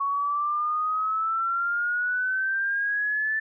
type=exponential sweep; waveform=sine; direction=up; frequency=1108.7 to 1764 Hz; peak=-23 dBFS; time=0-3.4 s; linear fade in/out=10 ms; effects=none